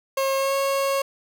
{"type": "tone with pitch glide", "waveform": "30% pulse", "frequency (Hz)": [540, 548.5], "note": ["C#5", "C#5"], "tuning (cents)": [-45, -18], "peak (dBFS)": -18, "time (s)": [0.17, 1.02], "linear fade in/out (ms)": 5, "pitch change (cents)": 27, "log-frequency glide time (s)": [0.37, 0.55], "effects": []}